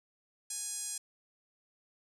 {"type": "tone with band-pass filter", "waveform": "5% pulse", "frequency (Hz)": 830.6, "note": "G#5", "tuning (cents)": 0, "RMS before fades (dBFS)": -39, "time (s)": [0.5, 0.98], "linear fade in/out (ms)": 5, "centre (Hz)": 8100, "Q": 2.4, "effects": []}